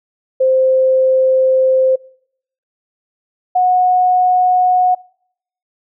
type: tone pair in turn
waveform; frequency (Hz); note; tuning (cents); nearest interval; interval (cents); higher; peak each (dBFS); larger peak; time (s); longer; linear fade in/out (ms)
sine; 522 / 731; C5 / F#5; -4 / -21; tritone; 583; second; -9; neither; 0.4-1.96 / 3.55-4.95; first; 10
effects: noise-tail reverb RT60 0.7 s tail -25 dB re dry

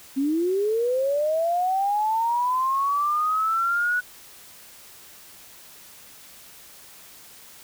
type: linear sweep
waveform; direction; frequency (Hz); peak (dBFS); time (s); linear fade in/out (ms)
sine; up; 261.6 to 1480; -20; 0.16-4.01; 20
effects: white hiss -47 dBFS RMS until 7.63 s

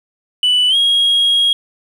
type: tone with pitch glide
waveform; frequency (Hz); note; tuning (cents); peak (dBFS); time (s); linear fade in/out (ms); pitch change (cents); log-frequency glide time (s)
sine; 2975 to 3282; F#7 to G#7; +9 to -21; -8; 0.43-1.53; 2; +170; 0.69-0.76
effects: tanh soft clip ceiling -8 dBFS + 7-bit

